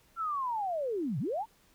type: linear two-way sweep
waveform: sine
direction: down then up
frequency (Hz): 1378 to 116.54 to 947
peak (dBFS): -30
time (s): 0.16-1.46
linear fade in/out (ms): 50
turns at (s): 1.19
effects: pink hiss -65 dBFS RMS until 1.74 s